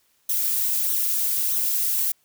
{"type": "noise with flanger", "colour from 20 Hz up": "violet", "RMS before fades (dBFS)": -23, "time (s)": [0.29, 2.12], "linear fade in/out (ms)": 5, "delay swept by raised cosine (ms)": [0.4, 3.8], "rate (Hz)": 1.6, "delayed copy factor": -0.65, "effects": ["white hiss -65 dBFS RMS until 2.24 s"]}